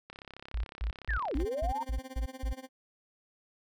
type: click train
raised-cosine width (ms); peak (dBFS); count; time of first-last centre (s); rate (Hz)
0.3; -29; 45; 0.1-1.402; 33.8
type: tone bursts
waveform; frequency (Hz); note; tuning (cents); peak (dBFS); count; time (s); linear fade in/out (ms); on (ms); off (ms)
sine; 55; A1; 0; -29; 8; 0.54-2.53; 5; 100; 170
type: linear two-way sweep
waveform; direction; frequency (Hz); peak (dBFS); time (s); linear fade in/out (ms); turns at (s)
sine; down then up; 1864.7 to 256.5 to 944; -31; 1.09-1.83; 2; 1.35
type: tone with tremolo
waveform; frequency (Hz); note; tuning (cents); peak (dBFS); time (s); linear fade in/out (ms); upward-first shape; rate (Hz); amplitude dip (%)
20% pulse; 261.6; C4; 0; -35; 1.34-2.69; 50; sine; 17; 90
effects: none